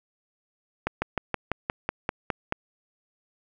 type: slowing click train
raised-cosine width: 0.5 ms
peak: -10 dBFS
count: 10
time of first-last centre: 0.87-2.524 s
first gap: 150 ms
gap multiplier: 1.05
effects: none